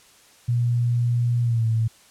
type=tone with pitch glide; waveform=sine; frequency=120 to 112.61 Hz; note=B2 to A2; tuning=-49 to +41 cents; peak=-18 dBFS; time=0.48-1.88 s; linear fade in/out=10 ms; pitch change=-110 cents; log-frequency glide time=1.42-1.66 s; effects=white hiss -53 dBFS RMS until 2.1 s + low-pass 10000 Hz 12 dB/octave